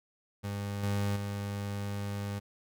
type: tone with level steps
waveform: 30% pulse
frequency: 101.1 Hz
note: G#2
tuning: 46 cents flat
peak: -31 / -26 / -31 dBFS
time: 0.43-2.4 s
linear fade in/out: 20 ms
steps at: 0.83 / 1.16 s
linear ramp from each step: 5 ms
effects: none